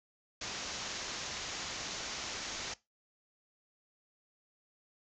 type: low-pass noise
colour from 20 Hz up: white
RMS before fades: -41 dBFS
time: 0.41-2.74 s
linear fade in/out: 5 ms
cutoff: 7000 Hz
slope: 96 dB/octave
effects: noise-tail reverb RT60 0.2 s tail -19 dB re dry